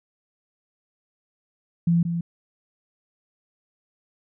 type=tone with echo; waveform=sine; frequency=169.7 Hz; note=F3; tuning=49 cents flat; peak=-16 dBFS; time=1.87-2.03 s; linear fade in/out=5 ms; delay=180 ms; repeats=1; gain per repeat=-7 dB; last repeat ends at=2.21 s; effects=none